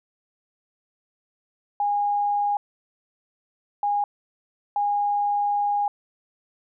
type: tone bursts at uneven times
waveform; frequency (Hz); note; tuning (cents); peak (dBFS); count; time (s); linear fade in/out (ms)
sine; 819; G#5; -24; -20; 3; 1.8-2.57 / 3.83-4.04 / 4.76-5.88; 2
effects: none